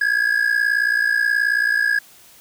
triangle ring-modulated tone, 1661.2 Hz, G#6, in tune, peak -11 dBFS, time 0.01-1.99 s, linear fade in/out 2 ms, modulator 29.3 Hz, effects white hiss -48 dBFS RMS until 2.4 s

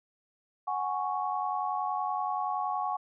sine chord, F# suspended second, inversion none, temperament equal, 740 / 830.6 / 1108.7 Hz, F#5 / G#5 / C#6, 0 / 0 / 0 cents, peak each -33 dBFS, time 0.67-2.97 s, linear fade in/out 10 ms, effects none

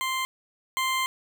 20% pulse tone pair in turn, 1046.5 / 1046.5 Hz, C6 / C6, 0 / 0 cents, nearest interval unison, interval 0 cents, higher neither, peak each -21 / -19 dBFS, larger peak second, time 0.01-0.25 / 0.77-1.06 s, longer second, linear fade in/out 0 ms, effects none

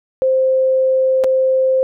sine tone with dropouts, 523.3 Hz, C5, in tune, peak -11 dBFS, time 0.22-1.83 s, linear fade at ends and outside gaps 0 ms, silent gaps 1.238-1.243 s, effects none

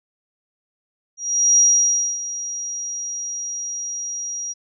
sine tone with ADSR envelope, 5730 Hz, F8, 44 cents sharp, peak -10 dBFS, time 1.17-4.54 s, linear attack 410 ms, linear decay 600 ms, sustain -15 dB, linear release 25 ms, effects none

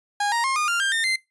30% pulse tone with pitch steps, 819 / 935.4 / 1068.3 / 1220 / 1393.4 / 1591.4 / 1817.5 / 2076 Hz, G#5 / A#5 / C6 / D#6 / F6 / G6 / A#6 / C7, -24 / +6 / +36 / -34 / -4 / +26 / -44 / -14 cents, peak -18 dBFS, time 0.2-1.16 s, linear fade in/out 5 ms, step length 120 ms, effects noise-tail reverb RT60 0.2 s tail -22 dB re dry + resampled to 24000 Hz

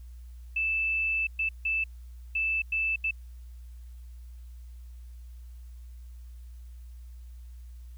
sine tone bursts at uneven times, 2637 Hz, E7, in tune, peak -25 dBFS, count 6, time 0.56-1.27 / 1.39-1.49 / 1.65-1.84 / 2.35-2.62 / 2.72-2.96 / 3.04-3.11 s, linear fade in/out 5 ms, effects added 60 Hz sine -42 dBFS peak until 7.97 s + white hiss -67 dBFS RMS until 7.97 s

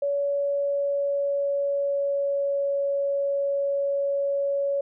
sine tone with pitch glide, 566 to 560.1 Hz, C#5 to C#5, +36 to +18 cents, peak -22 dBFS, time 0.02-4.81 s, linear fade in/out 5 ms, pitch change -18 cents, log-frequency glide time 0.2-2.79 s, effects none

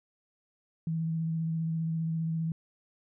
sine tone with vibrato, 162.5 Hz, E3, 24 cents flat, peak -28 dBFS, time 0.87-2.52 s, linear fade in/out 2 ms, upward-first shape sine, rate 15 Hz, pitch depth 17 cents each way, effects none

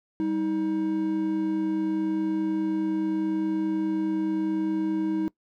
triangle tone pair together, 196 / 316.8 Hz, G3 / D#4, 0 / +31 cents, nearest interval minor sixth, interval 831 cents, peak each -30 / -22 dBFS, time 0.2-5.28 s, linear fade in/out 0 ms, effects noise-tail reverb RT60 0.1 s tail -21 dB re dry

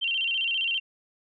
sine tone with vibrato, 2935 Hz, F#7, 15 cents flat, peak -24 dBFS, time 0.01-0.8 s, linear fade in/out 20 ms, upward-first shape square, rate 15 Hz, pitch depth 110 cents each way, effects none

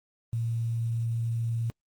sine tone with quantisation, 115.5 Hz, A#2, 16 cents flat, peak -26 dBFS, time 0.33-1.7 s, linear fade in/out 0 ms, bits 9, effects Opus 24 kbps

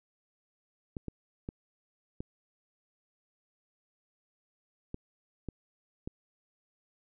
clicks, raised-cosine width 3 ms, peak -24 dBFS, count 7, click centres 0.968 / 1.083 / 1.489 / 2.205 / 4.944 / 5.487 / 6.075 s, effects none

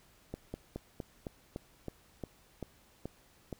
slowing click train, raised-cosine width 2 ms, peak -25 dBFS, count 11, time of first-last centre 0.34-3.527 s, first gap 200 ms, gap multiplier 1.1, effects pink hiss -64 dBFS RMS until 3.59 s

